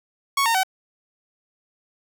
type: tone with pitch steps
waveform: sawtooth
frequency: 1108.7 / 916.3 / 757.3 Hz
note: C#6 / A#5 / F#5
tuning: 0 / -30 / +40 cents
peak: -14 dBFS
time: 0.37-0.634 s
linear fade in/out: 5 ms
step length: 88 ms
effects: none